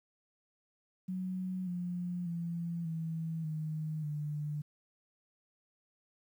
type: tone with pitch steps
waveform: sine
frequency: 185 / 177.16 / 169.65 / 162.45 / 155.57 / 148.97 Hz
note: F#3 / F3 / F3 / E3 / D#3 / D3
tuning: 0 / +25 / -50 / -25 / 0 / +25 cents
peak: -34 dBFS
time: 1.08-4.62 s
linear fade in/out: 10 ms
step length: 590 ms
effects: 11-bit